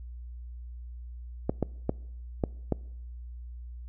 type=clicks; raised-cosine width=2 ms; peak=-12 dBFS; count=5; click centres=1.495 / 1.627 / 1.894 / 2.438 / 2.723 s; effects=noise-tail reverb RT60 0.8 s tail -24 dB re dry + added 60 Hz sine -39 dBFS peak until 3.88 s